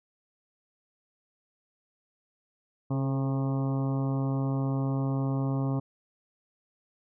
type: harmonic tone with a mistuned harmonic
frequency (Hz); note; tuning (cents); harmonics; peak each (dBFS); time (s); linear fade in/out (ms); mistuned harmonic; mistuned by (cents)
135.1; C#3; -44; 1 / 2 / 3 / 4 / 5 / 6 / 7 / 8 / 9; -27 / -31 / -41 / -41 / -43 / -45 / -47 / -45 / -50; 2.9-5.8; 10; 3; +39
effects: none

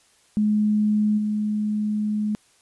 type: tone with level steps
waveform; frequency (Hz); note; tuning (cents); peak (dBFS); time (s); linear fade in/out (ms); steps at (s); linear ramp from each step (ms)
sine; 211.2; G#3; +29; -17 / -21; 0.37-2.35; 0; 1.17; 20
effects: white hiss -59 dBFS RMS until 2.61 s + resampled to 24000 Hz

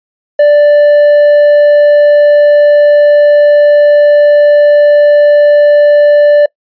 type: tone with hard clipping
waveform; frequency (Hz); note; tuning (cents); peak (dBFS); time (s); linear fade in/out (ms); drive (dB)
sine; 587.3; D5; 0; -3; 0.39-6.46; 5; 3
effects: noise-tail reverb RT60 0.1 s tail -24 dB re dry + resampled to 11025 Hz

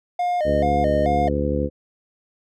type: tone with vibrato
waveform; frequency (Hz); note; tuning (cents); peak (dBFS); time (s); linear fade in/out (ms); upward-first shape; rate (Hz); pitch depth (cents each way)
triangle; 659.3; E5; 0; -17; 0.19-1.29; 5; square; 2.3; 130
type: harmonic tone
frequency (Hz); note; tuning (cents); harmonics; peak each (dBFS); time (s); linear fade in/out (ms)
72.2; D2; -29; 1 / 2 / 3 / 4 / 5 / 6 / 7; -25 / -28 / -27 / -27 / -30 / -31 / -25; 0.44-1.7; 50
effects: none

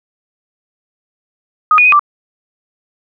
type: tone with pitch steps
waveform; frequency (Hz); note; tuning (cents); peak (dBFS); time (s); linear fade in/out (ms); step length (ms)
sine; 1248 / 2460 / 2504 / 1174; D#6 / D#7 / D#7 / D6; +5 / -20 / +10 / -1; -5; 1.71-1.994; 2; 71
effects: none

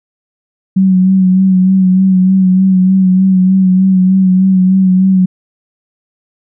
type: tone with vibrato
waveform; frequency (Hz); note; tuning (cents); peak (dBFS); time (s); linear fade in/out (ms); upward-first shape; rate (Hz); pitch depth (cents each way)
sine; 187.6; F#3; +24; -5; 0.76-5.26; 10; sine; 3.3; 33
effects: none

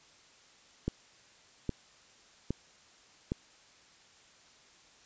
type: click train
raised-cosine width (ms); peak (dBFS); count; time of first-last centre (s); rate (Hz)
3; -18; 4; 0.88-3.319; 1.23
effects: white hiss -60 dBFS RMS until 5.05 s + resampled to 16000 Hz

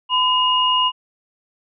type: tone pair together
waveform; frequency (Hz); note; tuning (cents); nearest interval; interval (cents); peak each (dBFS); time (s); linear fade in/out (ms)
sine; 1010.1 / 2860; B5 / F7; +39 / +41; octave + tritone; 1802; -17; 0.09-0.92; 50
effects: none

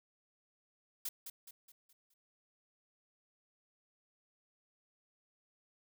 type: noise with echo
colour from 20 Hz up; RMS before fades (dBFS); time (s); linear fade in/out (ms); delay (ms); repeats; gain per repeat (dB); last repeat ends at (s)
blue; -39; 1.05-1.09; 5; 210; 5; -7; 2.14
effects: none

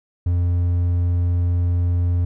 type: tone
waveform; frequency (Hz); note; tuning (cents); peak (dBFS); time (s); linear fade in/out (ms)
triangle; 87.6; F2; +6; -14; 0.26-2.25; 5
effects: none

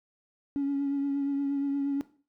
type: tone with vibrato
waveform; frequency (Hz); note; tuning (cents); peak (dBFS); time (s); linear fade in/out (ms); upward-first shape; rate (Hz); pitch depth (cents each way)
triangle; 279.8; C#4; +16; -22; 0.56-2.01; 0; triangle; 8.5; 27
effects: noise-tail reverb RT60 0.4 s tail -18 dB re dry + tanh soft clip ceiling -24 dBFS

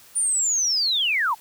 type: linear sweep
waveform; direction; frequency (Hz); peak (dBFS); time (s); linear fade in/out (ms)
sine; down; 9450 to 811; -19; 0.15-1.35; 20
effects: white hiss -50 dBFS RMS until 1.4 s

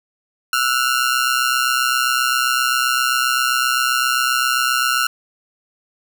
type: ring-modulated tone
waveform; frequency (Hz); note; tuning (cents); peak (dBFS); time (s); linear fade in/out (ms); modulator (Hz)
sawtooth; 1394; F6; -4; -9; 0.53-5.07; 2; 63.8
effects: none

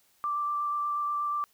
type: tone with vibrato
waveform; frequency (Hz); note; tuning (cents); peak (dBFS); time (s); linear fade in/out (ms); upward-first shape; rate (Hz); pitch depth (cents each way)
sine; 1174.7; D6; 0; -27; 0.24-1.44; 0; square; 8.3; 8
effects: white hiss -66 dBFS RMS until 1.53 s

